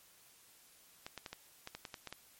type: clicks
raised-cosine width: 0.2 ms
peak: -26 dBFS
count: 10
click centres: 1.065 / 1.177 / 1.262 / 1.33 / 1.674 / 1.75 / 1.852 / 1.942 / 2.073 / 2.126 s
effects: white hiss -63 dBFS RMS until 2.39 s + MP3 64 kbps